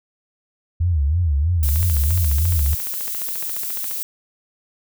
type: tone with vibrato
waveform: sine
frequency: 78.7 Hz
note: D#2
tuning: 20 cents sharp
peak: -15 dBFS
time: 0.8-2.75 s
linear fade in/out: 10 ms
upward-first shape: sine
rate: 3.1 Hz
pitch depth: 220 cents each way
type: noise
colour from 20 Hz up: violet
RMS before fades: -26 dBFS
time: 1.63-4.03 s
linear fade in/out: 0 ms
type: click train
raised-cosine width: 0.3 ms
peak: -19 dBFS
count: 33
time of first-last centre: 1.69-3.912 s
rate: 14.4 Hz
effects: none